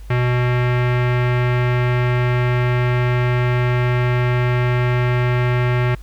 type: tone with low-pass filter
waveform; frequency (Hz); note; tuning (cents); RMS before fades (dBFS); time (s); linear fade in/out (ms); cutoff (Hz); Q
square; 123.47; B2; 0; -17; 0.1-5.95; 5; 2200; 2.2
effects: added 50 Hz sine -32 dBFS peak until 6.02 s + pink hiss -51 dBFS RMS until 6.02 s

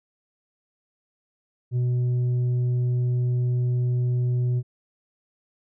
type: tone with tanh clipping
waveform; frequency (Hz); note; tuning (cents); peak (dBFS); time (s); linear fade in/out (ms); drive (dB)
sine; 123.5; B2; 0; -21; 1.71-4.63; 50; 4
effects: none

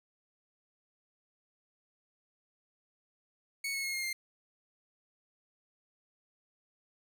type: tone with pitch steps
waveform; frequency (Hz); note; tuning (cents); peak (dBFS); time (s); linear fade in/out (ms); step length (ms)
sawtooth; 2217 / 2189 / 2161 / 2134 / 2107; C#7 / C#7 / C#7 / C7 / C7; 0 / -22 / -45 / +34 / +12; -30; 3.64-4.13; 5; 98
effects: none

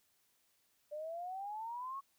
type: exponential sweep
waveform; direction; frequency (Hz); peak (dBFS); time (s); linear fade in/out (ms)
sine; up; 587.3 to 1116; -40; 0.91-2.01; 20
effects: white hiss -75 dBFS RMS until 2.18 s

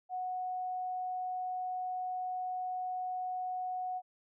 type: tone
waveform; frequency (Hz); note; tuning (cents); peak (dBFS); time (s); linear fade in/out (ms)
sine; 736; F#5; -9; -34; 0.09-4.02; 50
effects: none

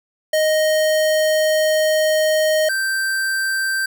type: tone pair in turn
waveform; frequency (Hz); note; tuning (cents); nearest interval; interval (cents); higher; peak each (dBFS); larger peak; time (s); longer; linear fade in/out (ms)
square; 622.3 / 1564.3; D#5 / G6; 0 / -4; octave + major third; 1596; second; -15 / -19; first; 0.33-2.69 / 2.69-3.86; first; 5
effects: none

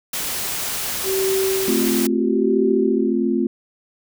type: noise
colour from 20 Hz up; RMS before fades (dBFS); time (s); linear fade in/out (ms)
white; -25; 0.13-2.07; 5
type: tone with tremolo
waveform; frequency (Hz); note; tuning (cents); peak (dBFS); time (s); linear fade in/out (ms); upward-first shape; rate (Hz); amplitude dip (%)
sine; 383.7; G4; -37; -17; 1.03-3.15; 50; sine; 0.77; 85
type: chord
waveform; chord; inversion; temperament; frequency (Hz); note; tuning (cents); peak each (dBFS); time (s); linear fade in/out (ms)
sine; F major; first; equal; 220 / 261.6 / 349.2; A3 / C4 / F4; 0 / 0 / 0; -21; 1.68-3.47; 2
effects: none

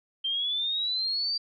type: exponential sweep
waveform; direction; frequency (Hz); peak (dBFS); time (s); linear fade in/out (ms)
sine; up; 3136 to 4699; -26; 0.24-1.38; 10
effects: none

